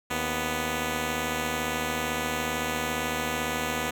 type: tone pair together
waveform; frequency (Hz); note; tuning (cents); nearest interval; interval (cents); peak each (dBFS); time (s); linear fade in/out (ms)
5% pulse; 77.78 / 247.2; D#2 / B3; 0 / +2; octave + minor sixth; 2002; -21 / -17; 0.1-3.91; 10
effects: none